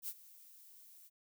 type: noise with ADSR envelope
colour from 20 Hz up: violet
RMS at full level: -40 dBFS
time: 0.02-1.1 s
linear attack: 60 ms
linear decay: 52 ms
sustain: -19 dB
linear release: 35 ms
effects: none